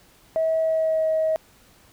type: tone with pitch glide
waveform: sine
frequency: 644 to 634.8 Hz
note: E5 to D#5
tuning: -41 to +35 cents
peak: -18 dBFS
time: 0.36-1.36 s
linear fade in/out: 0 ms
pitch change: -24 cents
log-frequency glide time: 0.59-1.08 s
effects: tanh soft clip ceiling -14 dBFS + pink hiss -55 dBFS RMS until 1.92 s